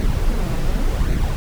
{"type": "noise with flanger", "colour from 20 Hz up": "brown", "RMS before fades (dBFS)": -18, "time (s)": [0, 1.36], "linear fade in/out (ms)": 0, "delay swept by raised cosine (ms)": [0.48, 6.18], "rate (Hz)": 0.89, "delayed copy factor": 0.5, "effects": []}